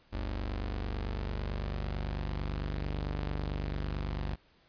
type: tone pair together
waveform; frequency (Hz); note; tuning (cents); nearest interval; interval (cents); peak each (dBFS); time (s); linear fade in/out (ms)
sawtooth; 49 / 73.42; G1 / D2; 0 / 0; perfect fifth; 700; -30 / -35; 0.12-4.36; 20
effects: pink hiss -65 dBFS RMS until 4.68 s + resampled to 11025 Hz